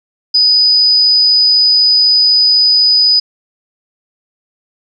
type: tone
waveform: sine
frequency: 4978 Hz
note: D#8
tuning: in tune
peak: -6 dBFS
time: 0.34-3.2 s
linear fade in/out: 10 ms
effects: none